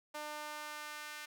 sawtooth tone with high-pass filter sweep, 300 Hz, D4, 37 cents sharp, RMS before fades -45 dBFS, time 0.14-1.26 s, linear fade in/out 10 ms, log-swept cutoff 700 to 1700 Hz, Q 1.3, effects none

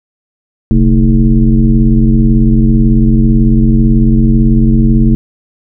sine tone with frequency modulation, 130 Hz, C3, 11 cents flat, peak -4 dBFS, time 0.71-5.15 s, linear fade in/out 0 ms, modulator 92.7 Hz, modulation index 1.6, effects none

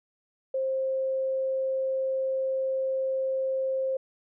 sine tone, 529 Hz, C5, 19 cents sharp, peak -25 dBFS, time 0.54-3.97 s, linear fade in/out 5 ms, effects none

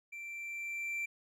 triangle tone with level ramp, 2349 Hz, D7, in tune, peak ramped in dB -41 to -32 dBFS, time 0.12-1.06 s, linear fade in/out 10 ms, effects none

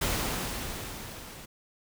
pink noise with level ramp, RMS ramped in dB -28 to -46 dBFS, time 0.01-1.46 s, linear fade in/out 10 ms, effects none

